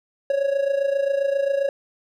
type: tone with amplitude modulation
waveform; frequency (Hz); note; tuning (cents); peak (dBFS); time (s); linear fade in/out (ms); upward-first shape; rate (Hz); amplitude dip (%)
triangle; 554.4; C#5; 0; -14; 0.3-1.69; 2; sine; 27.5; 70
effects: none